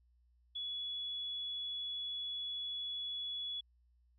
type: tone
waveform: sine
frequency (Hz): 3393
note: G#7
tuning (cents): +36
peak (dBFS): -38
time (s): 0.55-3.61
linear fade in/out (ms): 10
effects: added 60 Hz sine -67 dBFS peak until 4.18 s